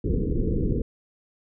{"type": "low-pass noise", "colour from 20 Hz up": "pink", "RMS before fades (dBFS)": -24, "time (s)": [0.04, 0.82], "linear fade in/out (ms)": 5, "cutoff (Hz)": 490, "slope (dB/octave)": 96, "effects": []}